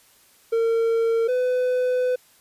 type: tone pair in turn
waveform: triangle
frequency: 456.7 / 502.5 Hz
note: A#4 / B4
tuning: -36 / +30 cents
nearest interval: major second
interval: 166 cents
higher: second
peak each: -16 / -17 dBFS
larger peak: first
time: 0.52-1.28 / 1.28-2.16 s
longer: second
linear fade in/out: 10 ms
effects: white hiss -56 dBFS RMS until 2.4 s + resampled to 32000 Hz